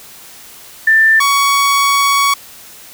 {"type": "tone pair in turn", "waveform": ["sine", "sawtooth"], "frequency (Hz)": [1779, 1120.7], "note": ["A6", "C#6"], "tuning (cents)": [19, 19], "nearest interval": "minor sixth", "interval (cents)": 800, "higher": "first", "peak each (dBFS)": -6, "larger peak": "neither", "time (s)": [[0.87, 1.2], [1.2, 2.34]], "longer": "second", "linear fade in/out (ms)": 5, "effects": ["white hiss -37 dBFS RMS until 2.93 s"]}